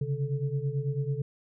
sine tone cluster, 134.3 / 143.4 / 436.8 Hz, C3 / D3 / A4, +46 / -41 / -13 cents, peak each -30 / -31 / -37 dBFS, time 0.01-1.22 s, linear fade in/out 5 ms, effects none

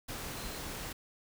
sine tone in noise, 4120 Hz, C8, 28 cents flat, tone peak -52 dBFS, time 0.36-0.59 s, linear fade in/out 10 ms, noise pink, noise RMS -41 dBFS, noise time 0.08-0.93 s, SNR -14 dB, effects none

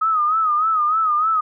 sine tone with vibrato, 1258 Hz, D#6, 19 cents sharp, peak -15 dBFS, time 0.01-1.41 s, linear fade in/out 10 ms, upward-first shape sine, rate 3.3 Hz, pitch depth 86 cents each way, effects none

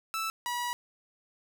sawtooth tone pair in turn, 1318.5 / 968.7 Hz, E6 / B5, 0 / -34 cents, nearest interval perfect fourth, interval 534 cents, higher first, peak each -27 dBFS, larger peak neither, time 0.14-0.3 / 0.46-0.73 s, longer second, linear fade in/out 0 ms, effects none

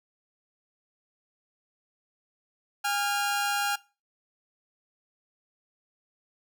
sawtooth tone pair together, 816 / 1395.5 Hz, G#5 / F6, -31 / -2 cents, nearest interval major sixth, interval 929 cents, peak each -24 / -26 dBFS, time 2.84-3.76 s, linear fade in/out 10 ms, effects noise-tail reverb RT60 0.3 s tail -20 dB re dry

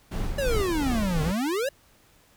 brown noise with tremolo, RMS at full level -27 dBFS, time 0.11-1.32 s, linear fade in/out 10 ms, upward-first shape sine, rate 2.8 Hz, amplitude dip 45%
square exponential two-way sweep, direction down then up, 580 to 148.7 to 580 Hz, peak -25 dBFS, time 0.38-1.69 s, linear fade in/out 5 ms, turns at 1.23 s
effects pink hiss -59 dBFS RMS until 2.36 s

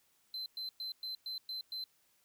triangle tone bursts, 4077 Hz, C8, 46 cents flat, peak -37 dBFS, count 7, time 0.34-1.84 s, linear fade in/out 2 ms, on 120 ms, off 110 ms, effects white hiss -72 dBFS RMS until 2.24 s

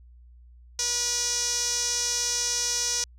sawtooth tone with band-pass filter, 483.3 Hz, B4, 38 cents flat, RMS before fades -27 dBFS, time 0.79-3.04 s, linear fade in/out 2 ms, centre 5900 Hz, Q 4.9, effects added 60 Hz sine -48 dBFS peak until 3.18 s

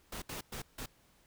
pink noise bursts at uneven times, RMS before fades -42 dBFS, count 4, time 0.12-0.22 / 0.29-0.41 / 0.52-0.62 / 0.78-0.86 s, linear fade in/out 5 ms, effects pink hiss -67 dBFS RMS until 1.26 s

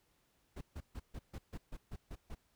brown noise bursts, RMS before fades -44 dBFS, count 10, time 0.56-2.35 s, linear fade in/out 10 ms, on 53 ms, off 140 ms, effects pink hiss -75 dBFS RMS until 2.55 s

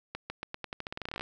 accelerating click train, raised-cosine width 0.3 ms, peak -20 dBFS, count 19, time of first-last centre 0.15-1.21 s, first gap 150 ms, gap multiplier 0.87, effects none

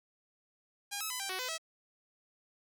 5% pulse tone with pitch steps, 809 / 1293 / 1005 / 786 / 373.4 / 506 / 648 Hz, G#5 / E6 / B5 / G5 / F#4 / B4 / E5, -46 / -34 / +30 / +4 / +16 / +42 / -30 cents, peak -24 dBFS, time 0.91-1.582 s, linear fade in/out 20 ms, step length 96 ms, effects none

